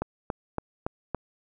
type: click train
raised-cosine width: 1 ms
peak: -14 dBFS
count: 5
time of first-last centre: 0.02-1.147 s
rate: 3.55 Hz
effects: none

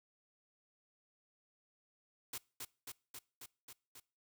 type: noise with echo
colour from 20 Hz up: white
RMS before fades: -43 dBFS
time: 2.33-2.38 s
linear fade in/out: 5 ms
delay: 270 ms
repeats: 6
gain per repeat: -2 dB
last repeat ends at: 4 s
effects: noise-tail reverb RT60 0.4 s tail -24 dB re dry

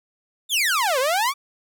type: exponential two-way sweep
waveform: sawtooth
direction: down then up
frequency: 3729 to 493.9 to 1191 Hz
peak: -15 dBFS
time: 0.49-1.34 s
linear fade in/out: 50 ms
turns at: 0.99 s
effects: none

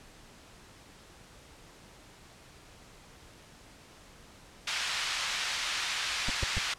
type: band-pass noise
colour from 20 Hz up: white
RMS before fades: -33 dBFS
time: 4.67-6.74 s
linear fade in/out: 5 ms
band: 1200 to 4200 Hz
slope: 12 dB/octave
type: noise bursts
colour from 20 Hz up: brown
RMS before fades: -29 dBFS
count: 3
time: 6.28-6.586 s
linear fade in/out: 5 ms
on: 22 ms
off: 120 ms
effects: pink hiss -54 dBFS RMS until 6.78 s + low-pass 9000 Hz 12 dB/octave

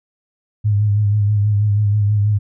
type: tone with vibrato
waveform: sine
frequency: 103.83 Hz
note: G#2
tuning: in tune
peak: -12 dBFS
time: 0.64-2.39 s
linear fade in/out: 20 ms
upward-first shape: sine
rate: 6.2 Hz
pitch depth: 42 cents each way
effects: none

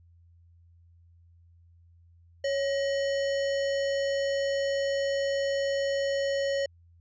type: tone with sample-and-hold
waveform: sine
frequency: 554.4 Hz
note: C#5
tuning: in tune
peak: -25 dBFS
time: 2.44-6.66 s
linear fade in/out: 5 ms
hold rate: 2450 Hz
effects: added 85 Hz sine -55 dBFS peak until 7 s + resampled to 16000 Hz

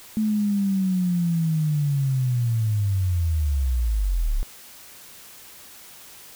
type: linear sweep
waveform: sine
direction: down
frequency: 218.5 to 31.78 Hz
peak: -19 dBFS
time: 0.17-4.43 s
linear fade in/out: 0 ms
effects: white hiss -45 dBFS RMS until 6.35 s

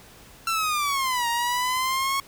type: linear two-way sweep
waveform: sawtooth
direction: down then up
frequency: 1358 to 932.3 to 1103 Hz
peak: -19 dBFS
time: 0.47-2.2 s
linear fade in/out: 2 ms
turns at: 1.28 s
effects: pink hiss -49 dBFS RMS until 2.27 s

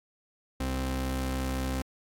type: tone pair together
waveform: sawtooth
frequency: 65.41 / 130.82 Hz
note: C2 / C3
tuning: 0 / 0 cents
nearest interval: octave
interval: 1200 cents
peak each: -26 / -27 dBFS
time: 0.6-1.82 s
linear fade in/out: 5 ms
effects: AAC 64 kbps

